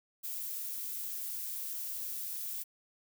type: noise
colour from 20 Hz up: violet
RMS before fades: -39 dBFS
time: 0.23-2.64 s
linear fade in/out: 20 ms
effects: none